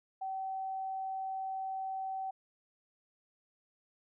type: tone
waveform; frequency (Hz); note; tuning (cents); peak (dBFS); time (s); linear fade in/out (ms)
sine; 766; G5; -40; -35; 0.21-2.31; 10
effects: none